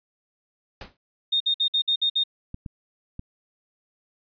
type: noise with exponential decay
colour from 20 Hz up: pink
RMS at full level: -34 dBFS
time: 0.81-0.97 s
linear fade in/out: 2 ms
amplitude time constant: 33 ms
type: tone bursts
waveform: sine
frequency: 3679 Hz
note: A#7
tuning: 24 cents flat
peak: -19 dBFS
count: 7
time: 1.32-2.238 s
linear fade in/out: 10 ms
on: 84 ms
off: 55 ms
type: clicks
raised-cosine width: 5 ms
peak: -22 dBFS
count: 3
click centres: 2.544 / 2.662 / 3.194 s
effects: resampled to 11025 Hz